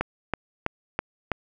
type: click train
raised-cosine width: 0.5 ms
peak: -9 dBFS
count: 5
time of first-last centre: 0.01-1.317 s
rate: 3.06 Hz
effects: none